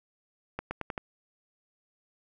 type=accelerating click train; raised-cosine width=0.5 ms; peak=-18 dBFS; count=5; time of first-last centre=0.59-0.978 s; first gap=120 ms; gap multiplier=0.86; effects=none